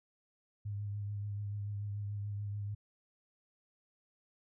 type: tone with vibrato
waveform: sine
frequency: 102.4 Hz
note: G#2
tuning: 24 cents flat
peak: -36 dBFS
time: 0.65-2.75 s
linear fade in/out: 10 ms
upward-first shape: triangle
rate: 6.9 Hz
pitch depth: 31 cents each way
effects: none